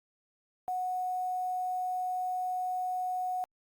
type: tone with quantisation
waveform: sine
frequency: 734 Hz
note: F#5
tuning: 14 cents flat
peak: -30 dBFS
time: 0.68-3.44 s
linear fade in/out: 0 ms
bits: 9
effects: Opus 48 kbps